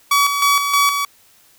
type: tone with tremolo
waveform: sawtooth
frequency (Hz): 1137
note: C#6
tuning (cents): +44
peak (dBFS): -8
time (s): 0.11-1.05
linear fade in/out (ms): 5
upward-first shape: square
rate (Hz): 3.2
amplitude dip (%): 50
effects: white hiss -52 dBFS RMS until 1.58 s